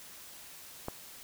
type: click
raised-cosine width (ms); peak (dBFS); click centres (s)
1; -21; 0.884
effects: white hiss -50 dBFS RMS until 1.23 s